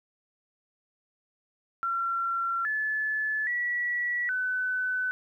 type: tone with pitch steps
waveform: sine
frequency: 1364 / 1729 / 1939 / 1506 Hz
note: F6 / A6 / B6 / F#6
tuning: -41 / -31 / -32 / +30 cents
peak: -26 dBFS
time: 1.83-5.11 s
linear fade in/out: 0 ms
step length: 820 ms
effects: 11-bit